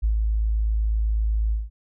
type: tone with ADSR envelope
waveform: sine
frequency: 54 Hz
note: A1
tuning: 32 cents flat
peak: -17 dBFS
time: 0.02-1.7 s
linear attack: 23 ms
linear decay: 110 ms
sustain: -2 dB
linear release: 180 ms
effects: none